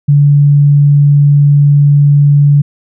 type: tone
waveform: sine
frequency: 144.1 Hz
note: D3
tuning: 33 cents flat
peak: -3 dBFS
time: 0.08-2.62 s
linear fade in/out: 10 ms
effects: none